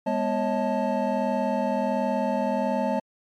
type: tone cluster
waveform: triangle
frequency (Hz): 204.7 / 246.1 / 550 / 630 / 878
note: G#3 / B3 / C#5 / D#5 / A5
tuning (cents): -25 / -6 / -14 / +21 / -4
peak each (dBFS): -27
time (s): 0.06-3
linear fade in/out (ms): 10
effects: MP3 96 kbps